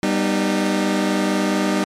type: chord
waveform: sawtooth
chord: G augmented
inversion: none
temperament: just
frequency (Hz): 196 / 245 / 306.2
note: G3 / B3 / D#4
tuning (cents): 0 / -14 / -28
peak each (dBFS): -16 / -21 / -17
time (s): 0.03-1.84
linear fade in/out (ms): 0
effects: low-pass 9000 Hz 12 dB/octave + MP3 96 kbps